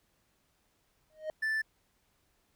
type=tone with exponential growth; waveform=triangle; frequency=622.3 Hz; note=D#5; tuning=in tune; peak=-28 dBFS; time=1.1-1.3 s; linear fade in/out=1 ms; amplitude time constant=42 ms
type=tone; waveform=triangle; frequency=1760 Hz; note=A6; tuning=in tune; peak=-27 dBFS; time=1.42-1.62 s; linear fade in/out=10 ms
effects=pink hiss -73 dBFS RMS until 2.55 s